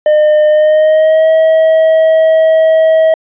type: tone with pitch glide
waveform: triangle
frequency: 607 to 640.1 Hz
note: D#5 to D#5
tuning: -43 to +49 cents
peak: -3 dBFS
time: 0.06-3.14 s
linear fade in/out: 2 ms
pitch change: +92 cents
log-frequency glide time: 0.48-1.3 s
effects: resampled to 8000 Hz